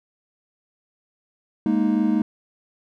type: chord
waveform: triangle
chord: Ab suspended second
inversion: none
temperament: equal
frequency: 207.7 / 233.1 / 311.1 Hz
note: Ab3 / Bb3 / Eb4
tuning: 0 / 0 / 0 cents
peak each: -20 dBFS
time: 1.66-2.22 s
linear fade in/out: 2 ms
effects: none